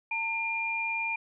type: tone pair together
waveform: sine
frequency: 900 / 2403 Hz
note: A5 / D7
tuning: +39 / +39 cents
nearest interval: octave + perfect fourth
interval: 1700 cents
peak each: -35 / -29 dBFS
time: 0.11-1.16 s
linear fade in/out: 5 ms
effects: none